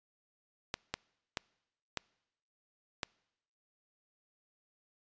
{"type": "clicks", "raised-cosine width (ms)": 0.2, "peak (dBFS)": -16, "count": 5, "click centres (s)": [0.741, 0.94, 1.372, 1.973, 3.032], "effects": ["noise-tail reverb RT60 0.9 s tail -26 dB re dry", "resampled to 16000 Hz"]}